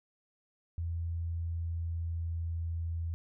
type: tone with pitch glide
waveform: sine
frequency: 84 to 83.32 Hz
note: E2 to E2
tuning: +33 to +19 cents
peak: -32 dBFS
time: 0.78-3.14 s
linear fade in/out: 0 ms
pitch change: -14 cents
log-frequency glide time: 1.09-2.6 s
effects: none